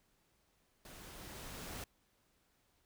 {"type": "noise with level ramp", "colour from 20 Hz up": "pink", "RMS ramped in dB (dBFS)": [-54, -45], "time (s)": [0.85, 1.84], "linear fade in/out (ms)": 2, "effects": ["pink hiss -75 dBFS RMS until 2.85 s"]}